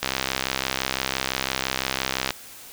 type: click train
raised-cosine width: 0.2 ms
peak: -5 dBFS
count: 151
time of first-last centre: 0.03-2.306 s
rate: 65.9 Hz
effects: white hiss -43 dBFS RMS until 2.72 s